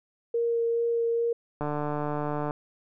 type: tone with vibrato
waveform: sine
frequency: 465.7 Hz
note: A#4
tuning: 2 cents flat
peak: -23 dBFS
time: 0.34-1.33 s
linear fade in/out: 5 ms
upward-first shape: sine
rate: 2.4 Hz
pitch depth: 9 cents each way
type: click train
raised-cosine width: 1 ms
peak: -17 dBFS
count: 134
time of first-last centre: 1.61-2.509 s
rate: 148 Hz
effects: none